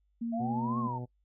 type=tone; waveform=sine; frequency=232.2 Hz; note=A#3; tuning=7 cents flat; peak=-31 dBFS; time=0.21-0.88 s; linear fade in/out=10 ms
type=exponential two-way sweep; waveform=sine; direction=up then down; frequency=651 to 1112 to 878 Hz; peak=-34 dBFS; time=0.32-0.99 s; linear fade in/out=20 ms; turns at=0.79 s
type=harmonic tone; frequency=123.47 Hz; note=B2; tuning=in tune; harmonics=1 / 2 / 3 / 4 / 5 / 6 / 7; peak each=-37 / -43 / -47 / -49 / -51 / -53 / -54 dBFS; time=0.39-1.06 s; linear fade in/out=20 ms
effects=noise-tail reverb RT60 0.1 s tail -22 dB re dry + added 50 Hz sine -69 dBFS peak until 1.24 s